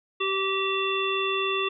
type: harmonic tone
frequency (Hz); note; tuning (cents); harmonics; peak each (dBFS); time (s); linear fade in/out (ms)
387.4; G4; -20; 1 / 3 / 5 / 7 / 9; -28 / -29 / -39 / -29 / -32; 0.2-1.69; 10
effects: none